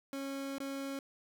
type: tone with dropouts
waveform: 30% pulse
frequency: 274.2 Hz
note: C#4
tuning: 19 cents flat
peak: -35 dBFS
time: 0.13-0.99 s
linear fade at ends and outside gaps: 1 ms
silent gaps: 0.583-0.602 s
effects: none